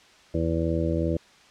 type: harmonic tone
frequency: 82.41 Hz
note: E2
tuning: in tune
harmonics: 1 / 2 / 3 / 4 / 5 / 6 / 7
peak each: -28 / -29 / -34 / -28 / -39 / -31 / -32 dBFS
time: 0.34-1.17 s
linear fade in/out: 5 ms
effects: white hiss -54 dBFS RMS until 1.5 s + low-pass 5000 Hz 12 dB/octave